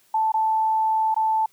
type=tone with dropouts; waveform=sine; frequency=879 Hz; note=A5; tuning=2 cents flat; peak=-18 dBFS; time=0.14-1.46 s; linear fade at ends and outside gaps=5 ms; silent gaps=0.32-0.34 / 1.144-1.163 s; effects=white hiss -60 dBFS RMS until 1.52 s